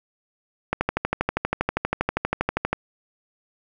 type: click train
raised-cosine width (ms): 0.5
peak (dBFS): -6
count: 26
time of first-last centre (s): 0.73-2.73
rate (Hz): 12.5
effects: none